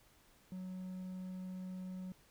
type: tone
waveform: triangle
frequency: 185 Hz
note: F#3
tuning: in tune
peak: -40 dBFS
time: 0.52-2.12 s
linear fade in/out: 0 ms
effects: pink hiss -67 dBFS RMS until 2.3 s